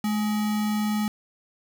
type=tone with sample-and-hold; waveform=sine; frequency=212.7 Hz; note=G#3; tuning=42 cents sharp; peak=-22 dBFS; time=0.04-1.08 s; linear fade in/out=2 ms; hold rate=1050 Hz; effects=none